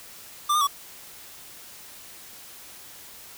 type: tone with pitch steps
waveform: square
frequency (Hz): 1185 / 1217 / 1131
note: D6 / D#6 / C#6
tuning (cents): +15 / -39 / +34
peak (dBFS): -20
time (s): 0.49-0.673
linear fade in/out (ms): 10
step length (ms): 61
effects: white hiss -45 dBFS RMS until 3.37 s